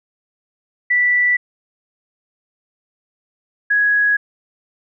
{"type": "tone pair in turn", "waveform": "sine", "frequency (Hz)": [1967, 1667], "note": ["B6", "G#6"], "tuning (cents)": [-7, 6], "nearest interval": "minor third", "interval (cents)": 287, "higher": "first", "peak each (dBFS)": -12, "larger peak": "neither", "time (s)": [[0.9, 1.37], [3.7, 4.17]], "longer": "neither", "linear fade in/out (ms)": 10, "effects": []}